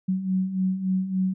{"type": "beating tone pair", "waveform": "sine", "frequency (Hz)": [185, 188.5], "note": ["F#3", "F#3"], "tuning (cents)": [0, 32], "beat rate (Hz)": 3.5, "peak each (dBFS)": [-29, -23], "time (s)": [0.08, 1.34], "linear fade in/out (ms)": 10, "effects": []}